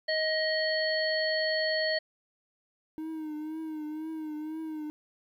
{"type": "harmonic tone", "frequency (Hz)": 629, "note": "D#5", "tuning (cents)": 19, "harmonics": [1, 3, 5, 7], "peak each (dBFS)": [-29, -31, -41, -32], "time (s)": [0.08, 1.99], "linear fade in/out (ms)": 10}
{"type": "tone with vibrato", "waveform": "triangle", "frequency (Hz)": 311.1, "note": "D#4", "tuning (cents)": 0, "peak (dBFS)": -32, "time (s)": [2.98, 4.9], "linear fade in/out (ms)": 0, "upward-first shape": "triangle", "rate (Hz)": 2, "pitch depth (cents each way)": 57}
{"effects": ["11-bit"]}